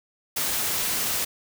white noise, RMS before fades -26 dBFS, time 0.36-1.25 s, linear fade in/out 10 ms, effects none

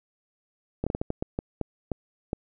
slowing click train, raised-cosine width 2 ms, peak -14 dBFS, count 11, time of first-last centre 0.84-2.331 s, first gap 26 ms, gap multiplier 1.36, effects none

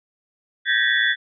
sine tone cluster, 1565 / 1673 / 1825 / 1941 / 3442 Hz, G6 / G#6 / A#6 / B6 / A7, -3 / +12 / -37 / -31 / -39 cents, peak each -23 dBFS, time 0.65-1.16 s, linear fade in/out 50 ms, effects none

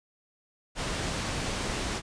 pink low-pass noise, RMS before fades -32 dBFS, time 0.75-2.02 s, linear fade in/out 50 ms, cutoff 8400 Hz, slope 12 dB/octave, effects resampled to 22050 Hz

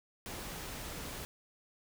pink noise, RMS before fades -43 dBFS, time 0.26-1.25 s, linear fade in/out 0 ms, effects none

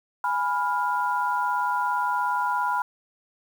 sine chord, F diminished, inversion first, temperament equal with one note detuned, 830.6 / 987.8 / 1405 Hz, Ab5 / Cb6 / F6, 0 / 0 / +10 cents, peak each -29 / -24 / -29 dBFS, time 0.24-2.82 s, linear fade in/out 2 ms, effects 8-bit

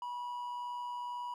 triangle tone with amplitude modulation, 974 Hz, B5, 24 cents flat, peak -34 dBFS, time 0.02-1.34 s, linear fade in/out 2 ms, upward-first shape sine, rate 122 Hz, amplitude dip 35%, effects none

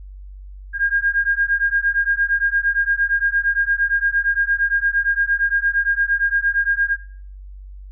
sine beating tone pair, 1614 / 1622.7 Hz, G#6 / G#6, -50 / -41 cents, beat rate 8.7 Hz, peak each -19 dBFS, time 0.73-6.97 s, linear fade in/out 50 ms, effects noise-tail reverb RT60 0.5 s tail -18 dB re dry + added 48 Hz sine -34 dBFS peak until 7.91 s

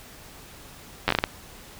slowing click train, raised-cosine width 0.3 ms, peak -4 dBFS, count 7, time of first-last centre 1.08-1.239 s, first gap 10 ms, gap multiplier 1.39, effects pink hiss -46 dBFS RMS until 1.79 s

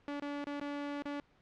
sawtooth tone with dropouts, 287.6 Hz, D4, 36 cents flat, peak -33 dBFS, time 0.08-1.2 s, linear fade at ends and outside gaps 1 ms, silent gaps 0.198-0.221 / 0.443-0.469 / 0.599-0.613 / 1.023-1.055 s, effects pink hiss -68 dBFS RMS until 1.41 s + low-pass 3000 Hz 12 dB/octave

